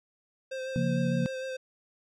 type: tone with vibrato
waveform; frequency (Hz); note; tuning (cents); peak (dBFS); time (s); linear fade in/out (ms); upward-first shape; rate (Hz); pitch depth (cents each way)
square; 523.3; C5; 0; -34; 0.51-1.57; 10; sine; 6.6; 20
type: chord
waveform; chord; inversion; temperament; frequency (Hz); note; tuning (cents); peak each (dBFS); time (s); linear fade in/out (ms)
sine; Bb minor; first; equal; 138.59 / 174.61 / 233.1; Db3 / F3 / Bb3; 0 / 0 / 0; -30 / -29 / -30; 0.76-1.26; 0
effects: low-pass 6000 Hz 12 dB/octave